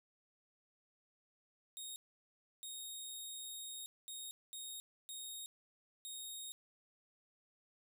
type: tone bursts at uneven times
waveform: 15% pulse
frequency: 3729 Hz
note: A#7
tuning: in tune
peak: -38 dBFS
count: 6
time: 1.77-1.96 / 2.63-3.86 / 4.08-4.31 / 4.53-4.8 / 5.09-5.46 / 6.05-6.52 s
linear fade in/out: 0 ms
effects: none